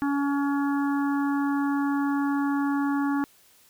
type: harmonic tone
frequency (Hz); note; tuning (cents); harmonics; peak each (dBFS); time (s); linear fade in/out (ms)
282.1; C#4; +30; 1 / 3 / 4 / 5 / 6; -23 / -33 / -35 / -37 / -39; 0.02-3.24; 0
effects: white hiss -58 dBFS RMS until 3.69 s